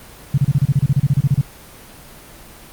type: tone bursts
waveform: sine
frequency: 138.59 Hz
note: C#3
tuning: in tune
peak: -10 dBFS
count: 16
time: 0.34-1.413 s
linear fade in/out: 5 ms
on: 38 ms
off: 31 ms
effects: pink hiss -40 dBFS RMS until 2.72 s + Opus 24 kbps